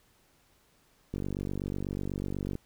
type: click train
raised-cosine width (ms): 3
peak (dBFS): -21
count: 69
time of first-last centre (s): 1.14-2.554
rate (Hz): 48.1
effects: pink hiss -66 dBFS RMS until 2.65 s